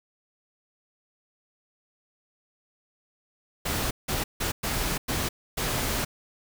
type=noise bursts at uneven times; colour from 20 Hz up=pink; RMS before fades=-28 dBFS; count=6; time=3.65-3.91 / 4.08-4.24 / 4.4-4.52 / 4.63-4.98 / 5.08-5.29 / 5.57-6.05 s; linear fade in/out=10 ms; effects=none